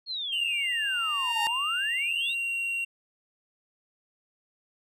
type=exponential two-way sweep; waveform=sine; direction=down then up; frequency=4357 to 824 to 3948 Hz; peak=-30 dBFS; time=0.06-2.35 s; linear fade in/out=50 ms; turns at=1.43 s
type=tone with pitch glide; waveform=triangle; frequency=2794 to 2752 Hz; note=F7 to F7; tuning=0 to -26 cents; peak=-26 dBFS; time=0.32-2.85 s; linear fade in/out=10 ms; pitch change=-26 cents; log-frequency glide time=1.78-2.55 s
type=tone with exponential growth; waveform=30% pulse; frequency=920 Hz; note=A#5; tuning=23 cents flat; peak=-23 dBFS; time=0.82-1.47 s; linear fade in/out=0 ms; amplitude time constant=140 ms
effects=resampled to 32000 Hz